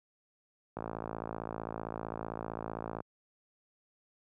click train, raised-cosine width 1 ms, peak -23 dBFS, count 125, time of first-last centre 0.77-3.004 s, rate 55.5 Hz, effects high-pass 80 Hz 12 dB/octave

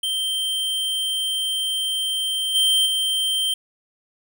square tone with level steps, 3136 Hz, G7, in tune, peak -22 / -16 / -20 dBFS, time 0.03-3.54 s, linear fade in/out 5 ms, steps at 2.54 / 2.85 s, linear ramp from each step 20 ms, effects none

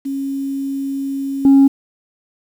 sine tone with level steps, 274.1 Hz, C#4, 19 cents flat, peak -19 / -4 dBFS, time 0.05-1.68 s, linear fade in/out 10 ms, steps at 1.45 s, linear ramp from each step 2 ms, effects tanh soft clip ceiling -4 dBFS + 7-bit

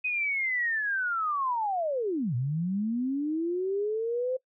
sine linear two-way sweep, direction down then up, 2523 to 116.2 to 521 Hz, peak -26 dBFS, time 0.04-4.37 s, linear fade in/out 10 ms, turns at 2.35 s, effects noise-tail reverb RT60 0.1 s tail -21 dB re dry

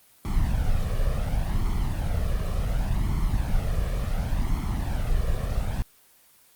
brown noise with flanger, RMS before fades -24 dBFS, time 0.25-5.82 s, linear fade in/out 0 ms, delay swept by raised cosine 0.92 to 1.73 ms, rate 0.69 Hz, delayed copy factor +1, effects white hiss -57 dBFS RMS until 6.55 s + Opus 24 kbps

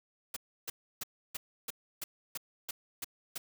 white noise bursts, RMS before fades -38 dBFS, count 10, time 0.34-3.38 s, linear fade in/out 5 ms, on 25 ms, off 310 ms, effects none

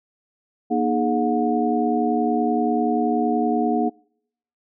sine tone cluster, 237.3 / 307.8 / 420.6 / 723 Hz, A#3 / D#4 / G#4 / F#5, +31 / -19 / +22 / -40 cents, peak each -22 / -24 / -25 / -23 dBFS, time 0.7-3.9 s, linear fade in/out 20 ms, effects noise-tail reverb RT60 0.7 s tail -26 dB re dry

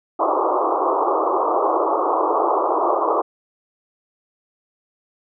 white band-pass noise, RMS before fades -19 dBFS, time 0.19-3.22 s, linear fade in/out 10 ms, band 310 to 1200 Hz, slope 96 dB/octave, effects none

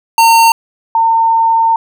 square / sine tone pair in turn, 913 / 907.7 Hz, A#5 / A#5, -36 / -46 cents, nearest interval unison, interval 10 cents, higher first, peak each -5 / -7 dBFS, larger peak first, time 0.18-0.52 / 0.95-1.76 s, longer second, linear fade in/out 2 ms, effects none

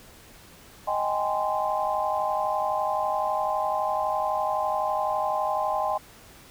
sine chord, Ab major seventh, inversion second, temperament just, 623 / 778.7 / 830.6 / 1038.3 Hz, Eb5 / G5 / Ab5 / C6, +2 / -12 / 0 / -14 cents, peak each -29 dBFS, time 0.87-5.98 s, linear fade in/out 10 ms, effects pink hiss -50 dBFS RMS until 6.5 s

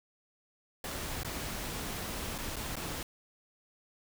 pink noise with dropouts, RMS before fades -38 dBFS, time 0.84-3.03 s, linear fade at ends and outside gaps 2 ms, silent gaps 1.233-1.247 / 2.381-2.385 / 2.559-2.565 / 2.756-2.766 s, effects none

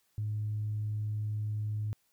sine tone, 106.2 Hz, G#2, 39 cents sharp, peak -30 dBFS, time 0.18-1.93 s, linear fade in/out 0 ms, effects tanh soft clip ceiling -26 dBFS + white hiss -73 dBFS RMS until 2.12 s

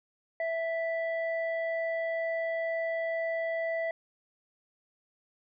sine tone pair together, 659.2 / 1975.5 Hz, E5 / B6, 0 / 0 cents, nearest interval octave + perfect fifth, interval 1900 cents, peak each -29 / -35 dBFS, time 0.4-3.91 s, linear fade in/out 2 ms, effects tanh soft clip ceiling -22 dBFS

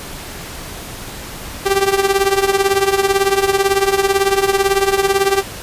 sawtooth tone with tremolo, 392 Hz, G4, in tune, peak -5 dBFS, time 1.65-5.43 s, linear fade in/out 20 ms, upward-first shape triangle, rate 18 Hz, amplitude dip 85%, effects pink hiss -30 dBFS RMS until 5.62 s + resampled to 32000 Hz

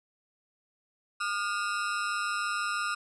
40% pulse ring-modulated tone, 1318.5 Hz, E6, in tune, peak -25 dBFS, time 1.2-2.95 s, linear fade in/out 10 ms, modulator 103 Hz, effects resampled to 24000 Hz

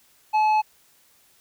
triangle tone with tanh clipping, 859 Hz, A5, 42 cents flat, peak -18 dBFS, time 0.33-0.62 s, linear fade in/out 20 ms, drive 11 dB, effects white hiss -59 dBFS RMS until 1.4 s

